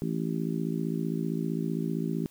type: harmonic tone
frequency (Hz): 55.4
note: A1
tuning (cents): +13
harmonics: 3 / 4 / 5 / 6 / 7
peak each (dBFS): -31 / -33 / -35 / -37 / -38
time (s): 0.02-2.26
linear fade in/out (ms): 0
effects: white hiss -59 dBFS RMS until 2.3 s